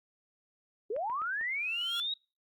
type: linear sweep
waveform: sine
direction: up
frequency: 385.3 to 3842 Hz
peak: -31 dBFS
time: 0.9-2.14 s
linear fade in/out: 5 ms
type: clicks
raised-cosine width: 0.5 ms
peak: -34 dBFS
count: 4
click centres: 0.964 / 1.099 / 1.218 / 1.412 s
type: tone with exponential growth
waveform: sawtooth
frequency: 1390 Hz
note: F6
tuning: 9 cents flat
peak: -32 dBFS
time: 1.44-2 s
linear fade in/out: 1 ms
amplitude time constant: 120 ms
effects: noise-tail reverb RT60 0.3 s tail -25 dB re dry + Opus 48 kbps